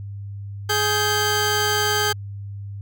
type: tone pair together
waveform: 15% pulse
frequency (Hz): 418.9 / 1568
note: G#4 / G6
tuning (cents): +15 / 0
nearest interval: octave + major seventh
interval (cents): 2285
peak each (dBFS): -15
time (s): 0.69-2.13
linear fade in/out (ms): 10
effects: added 100 Hz sine -30 dBFS peak until 2.81 s